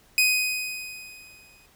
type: tone with exponential decay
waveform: sawtooth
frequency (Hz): 2502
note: D#7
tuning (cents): +9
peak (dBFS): -13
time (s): 0.18-1.66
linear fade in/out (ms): 1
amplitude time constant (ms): 320
effects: pink hiss -58 dBFS RMS until 1.75 s